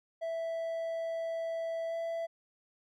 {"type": "tone with pitch glide", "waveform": "triangle", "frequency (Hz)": [659.3, 664.7], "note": ["E5", "E5"], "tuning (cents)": [0, 14], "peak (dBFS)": -31, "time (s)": [0.21, 2.27], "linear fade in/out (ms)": 20, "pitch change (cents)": 14, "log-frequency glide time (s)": [1.88, 1.94], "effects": []}